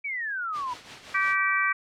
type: exponential sweep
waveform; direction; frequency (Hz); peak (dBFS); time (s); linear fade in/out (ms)
sine; down; 2330 to 958; -28; 0.04-0.74; 10
type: noise with tremolo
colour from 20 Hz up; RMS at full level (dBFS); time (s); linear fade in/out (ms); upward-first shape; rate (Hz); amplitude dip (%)
white; -37; 0.52-1.37; 50; triangle; 5.6; 65
type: harmonic tone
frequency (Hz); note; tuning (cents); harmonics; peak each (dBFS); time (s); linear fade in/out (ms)
386.9; G4; -23; 3 / 4 / 5 / 6; -27 / -27 / -27 / -27; 1.14-1.73; 10
effects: low-pass 4000 Hz 12 dB/octave